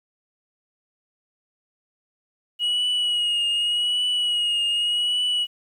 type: tone with vibrato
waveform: sine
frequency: 2900 Hz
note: F#7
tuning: 35 cents flat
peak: -17 dBFS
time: 2.59-5.47 s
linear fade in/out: 50 ms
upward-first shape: triangle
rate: 0.85 Hz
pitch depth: 41 cents each way
effects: tanh soft clip ceiling -19 dBFS + 9-bit